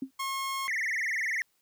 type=tone with exponential decay; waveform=sine; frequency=266 Hz; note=C4; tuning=29 cents sharp; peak=-27 dBFS; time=0.02-0.11 s; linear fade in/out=5 ms; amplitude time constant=19 ms
type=tone; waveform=sawtooth; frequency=1080 Hz; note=C#6; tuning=45 cents flat; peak=-27 dBFS; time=0.19-0.68 s; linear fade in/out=10 ms
type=tone with vibrato; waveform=triangle; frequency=1975.5 Hz; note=B6; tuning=in tune; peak=-26 dBFS; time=0.68-1.42 s; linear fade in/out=0 ms; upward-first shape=triangle; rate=20 Hz; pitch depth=230 cents each way
effects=white hiss -72 dBFS RMS until 1.61 s